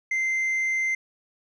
triangle tone with tanh clipping, 2081 Hz, C7, 10 cents flat, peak -23 dBFS, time 0.11-0.95 s, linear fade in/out 5 ms, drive 7 dB, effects none

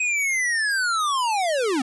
square linear sweep, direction down, 2527 to 242.6 Hz, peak -21 dBFS, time 0-1.82 s, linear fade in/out 5 ms, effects resampled to 24000 Hz

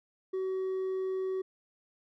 sine tone with hard clipping, 377.7 Hz, F#4, 36 cents sharp, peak -31 dBFS, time 0.33-1.42 s, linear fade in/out 10 ms, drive 2 dB, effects none

